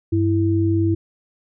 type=tone pair together; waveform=sine; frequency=98 / 329.8 Hz; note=G2 / E4; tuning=0 / +1 cents; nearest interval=octave + major sixth; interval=2101 cents; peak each=-18 dBFS; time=0.12-0.95 s; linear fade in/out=10 ms; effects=none